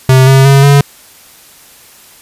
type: tone with pitch steps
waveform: square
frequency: 130.81 / 134.25 / 137.79 / 141.42 Hz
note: C3 / C3 / C#3 / C#3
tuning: 0 / +45 / -10 / +35 cents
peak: -3 dBFS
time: 0.09-0.81 s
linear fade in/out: 2 ms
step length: 180 ms
effects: white hiss -39 dBFS RMS until 2.21 s + resampled to 32000 Hz